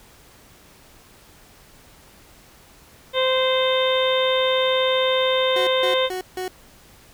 harmonic tone, 519 Hz, C5, 14 cents flat, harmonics 1 / 2 / 3 / 4 / 5 / 6 / 7, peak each -19 / -26 / -32 / -29 / -35 / -29 / -25 dBFS, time 3.13-6.1 s, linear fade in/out 50 ms
30% pulse tone bursts, 369.3 Hz, F#4, 3 cents flat, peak -23 dBFS, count 4, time 5.56-6.48 s, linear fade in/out 2 ms, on 110 ms, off 160 ms
effects pink hiss -50 dBFS RMS until 7.13 s

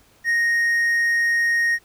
triangle tone, 1864.7 Hz, A#6, in tune, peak -15 dBFS, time 0.24-1.79 s, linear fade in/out 50 ms, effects pink hiss -56 dBFS RMS until 1.84 s

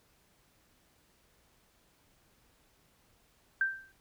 sine tone with exponential decay, 1568 Hz, G6, in tune, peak -23 dBFS, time 3.61-3.92 s, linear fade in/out 2 ms, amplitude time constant 67 ms, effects pink hiss -68 dBFS RMS until 4 s

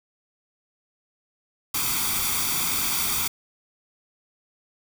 white noise with comb filter, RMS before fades -25 dBFS, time 1.74-3.28 s, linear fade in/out 5 ms, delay 0.86 ms, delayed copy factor +0.7, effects none

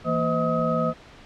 sine tone cluster, 164.6 / 232.1 / 512 / 634 / 1267 Hz, E3 / A#3 / C5 / D#5 / D#6, -2 / -7 / -38 / +32 / +31 cents, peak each -27 dBFS, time 0.04-0.94 s, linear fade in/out 50 ms, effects pink hiss -47 dBFS RMS until 1.25 s + low-pass 4000 Hz 12 dB/octave

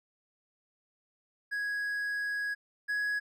triangle tone pair in turn, 1661.2 / 1671.8 Hz, G#6 / G#6, 0 / +11 cents, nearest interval unison, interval 11 cents, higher second, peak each -29 / -27 dBFS, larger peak second, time 1.51-2.55 / 2.88-3.2 s, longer first, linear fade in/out 20 ms, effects none

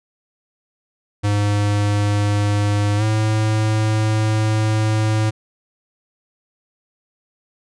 square tone with pitch glide, 102.9 to 108.58 Hz, G#2 to A2, -16 to -22 cents, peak -16 dBFS, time 1.23-5.31 s, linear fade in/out 20 ms, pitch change +94 cents, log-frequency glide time 2.97-3.03 s, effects resampled to 22050 Hz

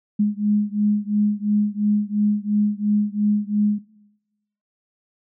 sine beating tone pair, 207 / 209.9 Hz, G#3 / G#3, -5 / +19 cents, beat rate 2.9 Hz, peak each -20 dBFS, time 0.19-3.79 s, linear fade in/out 10 ms, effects noise-tail reverb RT60 1.0 s tail -19 dB re dry

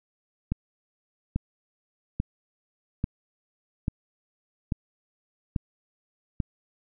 click train, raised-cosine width 5 ms, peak -13 dBFS, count 8, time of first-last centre 0.52-6.402 s, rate 1.19 Hz, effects none

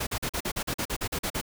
pink noise bursts, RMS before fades -30 dBFS, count 13, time 0-1.414 s, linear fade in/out 10 ms, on 70 ms, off 42 ms, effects none

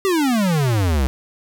square exponential sweep, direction down, 400 to 61.4 Hz, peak -16 dBFS, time 0.05-1.07 s, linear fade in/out 0 ms, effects none

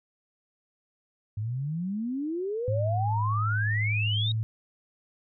sine exponential sweep, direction up, 101.4 to 3819 Hz, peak -28 dBFS, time 1.37-4.32 s, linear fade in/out 5 ms
sine tone with pitch glide, 106.7 to 110.59 Hz, G#2 to A2, +47 to +9 cents, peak -25 dBFS, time 2.68-4.43 s, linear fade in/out 0 ms, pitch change +62 cents, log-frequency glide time 4.18-4.31 s
effects none

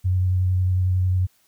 sine tone with vibrato, 92 Hz, F#2, 9 cents flat, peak -17 dBFS, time 0.04-1.27 s, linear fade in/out 20 ms, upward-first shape sine, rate 11 Hz, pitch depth 16 cents each way, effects white hiss -62 dBFS RMS until 1.47 s

